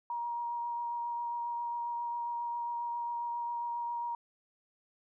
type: tone with vibrato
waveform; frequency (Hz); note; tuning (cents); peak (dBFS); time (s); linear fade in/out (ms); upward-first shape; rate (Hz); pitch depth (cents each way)
sine; 947; A#5; +27; -33; 0.1-4.15; 2; triangle; 7.4; 13
effects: none